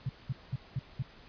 sine tone bursts, 130.6 Hz, C3, 3 cents flat, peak -29 dBFS, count 5, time 0.06-1.025 s, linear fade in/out 5 ms, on 33 ms, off 200 ms, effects pink hiss -55 dBFS RMS until 1.28 s + resampled to 11025 Hz

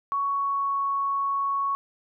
sine tone with pitch glide, 1116 to 1109.6 Hz, C#6 to C#6, +11 to +1 cents, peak -23 dBFS, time 0.12-1.75 s, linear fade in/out 0 ms, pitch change -10 cents, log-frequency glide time 0.27-0.8 s, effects none

